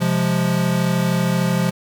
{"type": "chord", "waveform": "square", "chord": "F minor", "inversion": "second", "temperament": "equal", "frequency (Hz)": [130.81, 174.61, 207.7], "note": ["C3", "F3", "Ab3"], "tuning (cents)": [0, 0, 0], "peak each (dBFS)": [-23, -19, -25], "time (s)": [0, 1.71], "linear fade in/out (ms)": 20, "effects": []}